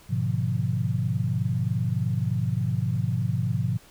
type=chord; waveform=sine; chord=G# diminished seventh; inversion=none; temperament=equal; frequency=103.83 / 123.47 / 146.83 / 174.61 Hz; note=G#2 / B2 / D3 / F3; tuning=0 / 0 / 0 / 0 cents; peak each=-28 / -26 / -31 / -30 dBFS; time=0.09-3.78 s; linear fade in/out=20 ms; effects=pink hiss -53 dBFS RMS until 3.9 s